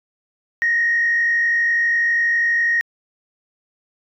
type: tone with frequency modulation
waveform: sine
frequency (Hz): 1870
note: A#6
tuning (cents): +5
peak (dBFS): -14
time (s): 0.62-2.81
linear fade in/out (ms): 0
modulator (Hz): 47.8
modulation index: 0.56
effects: tanh soft clip ceiling -10 dBFS